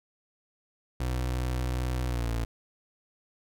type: tone with pitch glide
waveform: 30% pulse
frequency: 62.4 to 57.22 Hz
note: B1 to A#1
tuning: +19 to -31 cents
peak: -25 dBFS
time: 1-2.45 s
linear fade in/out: 5 ms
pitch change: -150 cents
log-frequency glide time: 2.06-2.3 s
effects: none